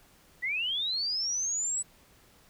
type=linear sweep; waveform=sine; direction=up; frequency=1911 to 7970 Hz; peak=-28 dBFS; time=0.42-1.83 s; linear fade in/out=20 ms; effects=pink hiss -60 dBFS RMS until 2.49 s